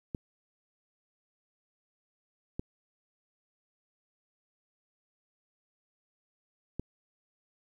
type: clicks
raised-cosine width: 3 ms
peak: -21 dBFS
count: 3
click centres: 0.148 / 2.595 / 6.796 s
effects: 10-bit